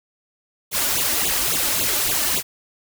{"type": "noise with flanger", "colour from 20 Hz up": "white", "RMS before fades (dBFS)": -21, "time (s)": [0.71, 2.43], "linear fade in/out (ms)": 50, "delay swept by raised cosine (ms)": [0.27, 3.47], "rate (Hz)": 3.6, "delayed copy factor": 1, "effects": []}